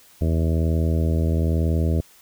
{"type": "harmonic tone", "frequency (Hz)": 81, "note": "E2", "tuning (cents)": -30, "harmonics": [1, 2, 3, 4, 5, 6, 7, 8], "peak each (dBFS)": [-19, -25, -29, -31, -33, -35, -36, -37], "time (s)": [0.21, 2.01], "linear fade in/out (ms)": 5, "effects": ["white hiss -52 dBFS RMS until 2.21 s"]}